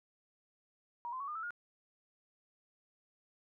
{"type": "tone with pitch steps", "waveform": "sine", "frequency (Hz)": [952, 1032.2, 1119.1, 1213.4, 1315.6, 1426.4], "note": ["A#5", "C6", "C#6", "D#6", "E6", "F6"], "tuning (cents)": [36, -24, 16, -44, -4, 36], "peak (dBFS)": -38, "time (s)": [1.05, 1.506], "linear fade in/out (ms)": 0, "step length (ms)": 76, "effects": []}